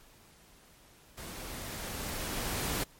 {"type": "noise with level ramp", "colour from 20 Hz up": "pink", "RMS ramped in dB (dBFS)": [-44, -32], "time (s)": [1.17, 2.84], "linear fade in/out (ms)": 10, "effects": ["pink hiss -59 dBFS RMS until 2.99 s", "MP3 64 kbps"]}